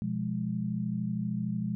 sine chord, F diminished, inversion second, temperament equal, 123.47 / 174.61 / 207.7 Hz, Cb3 / F3 / Ab3, 0 / 0 / 0 cents, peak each -35 / -34 / -32 dBFS, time 0.02-1.75 s, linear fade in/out 0 ms, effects none

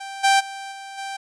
sawtooth tone with level steps, 784 Hz, G5, in tune, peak -28 / -10 / -28 / -31 / -25 dBFS, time 0-1.17 s, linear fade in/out 10 ms, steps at 0.23 / 0.39 / 0.71 / 0.97 s, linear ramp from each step 20 ms, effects resampled to 22050 Hz

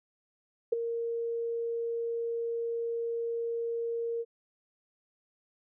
sine tone with ADSR envelope, 464.6 Hz, A#4, 6 cents flat, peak -20 dBFS, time 0.72-4.25 s, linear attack 9 ms, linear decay 10 ms, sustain -10 dB, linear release 43 ms, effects none

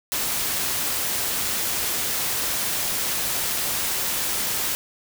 white noise, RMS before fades -25 dBFS, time 0.12-4.75 s, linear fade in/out 0 ms, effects none

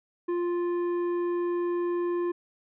triangle tone with tanh clipping, 349.2 Hz, F4, in tune, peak -27 dBFS, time 0.28-2.32 s, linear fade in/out 10 ms, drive 13 dB, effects none

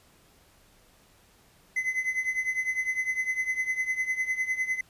triangle tone with tremolo, 2037 Hz, C7, 47 cents flat, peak -21 dBFS, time 1.76-4.81 s, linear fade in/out 5 ms, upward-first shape triangle, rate 9.9 Hz, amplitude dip 85%, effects pink hiss -60 dBFS RMS until 4.89 s + resampled to 32000 Hz

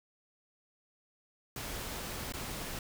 pink noise with dropouts, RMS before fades -40 dBFS, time 1.56-2.79 s, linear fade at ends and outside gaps 2 ms, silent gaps 2.323-2.337 s, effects none

